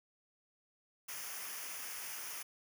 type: noise with comb filter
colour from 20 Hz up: white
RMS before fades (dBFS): -44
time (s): 1.08-2.43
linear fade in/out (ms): 10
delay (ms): 0.25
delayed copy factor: -0.7
effects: none